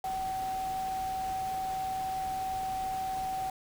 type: tone in noise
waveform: sine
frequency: 760 Hz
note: F#5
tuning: 46 cents sharp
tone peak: -31 dBFS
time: 0.04-3.5 s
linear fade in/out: 2 ms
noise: pink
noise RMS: -45 dBFS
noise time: 0.04-3.5 s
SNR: +11 dB
effects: none